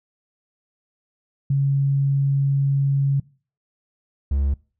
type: tone pair in turn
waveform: sine / triangle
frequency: 138.59 / 69.6 Hz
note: C#3 / C#2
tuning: 0 / +8 cents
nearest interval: octave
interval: 1192 cents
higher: first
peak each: -16 dBFS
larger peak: neither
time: 1.5-3.2 / 4.31-4.54 s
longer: first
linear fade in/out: 5 ms
effects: noise-tail reverb RT60 0.4 s tail -23 dB re dry